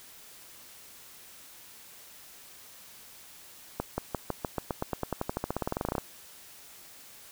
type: accelerating click train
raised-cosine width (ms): 1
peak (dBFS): -15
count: 27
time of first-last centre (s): 3.8-5.982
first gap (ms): 180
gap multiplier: 0.93
effects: white hiss -51 dBFS RMS until 7.31 s